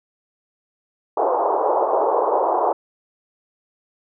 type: band-pass noise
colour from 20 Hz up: white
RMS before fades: -19 dBFS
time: 1.17-2.73 s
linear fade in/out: 5 ms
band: 370 to 1000 Hz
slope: 48 dB/octave
effects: none